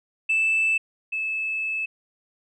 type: tone pair in turn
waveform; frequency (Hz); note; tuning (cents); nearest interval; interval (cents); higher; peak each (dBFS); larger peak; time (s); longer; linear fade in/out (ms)
sine; 2637 / 2610; E7 / E7; 0 / -18; unison; 18; first; -17 / -24; first; 0.29-0.78 / 1.12-1.86; second; 10
effects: tanh soft clip ceiling -16 dBFS